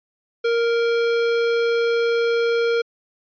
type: tone with hard clipping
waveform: sine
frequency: 466.2 Hz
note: A#4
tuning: in tune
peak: -19 dBFS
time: 0.44-2.82 s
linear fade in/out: 10 ms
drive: 18 dB
effects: resampled to 11025 Hz